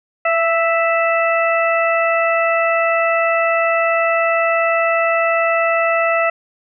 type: harmonic tone with a mistuned harmonic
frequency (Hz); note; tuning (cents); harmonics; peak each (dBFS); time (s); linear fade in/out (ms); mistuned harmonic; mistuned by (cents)
659.3; E5; 0; 1 / 2 / 3 / 4; -16 / -19 / -21 / -22; 0.25-6.3; 5; 1; +21
effects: none